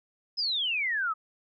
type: exponential sweep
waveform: sine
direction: down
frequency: 5200 to 1237 Hz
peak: -26 dBFS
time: 0.37-1.14 s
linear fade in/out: 20 ms
effects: none